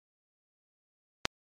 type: click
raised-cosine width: 0.2 ms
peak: -6 dBFS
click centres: 1.254 s
effects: MP3 64 kbps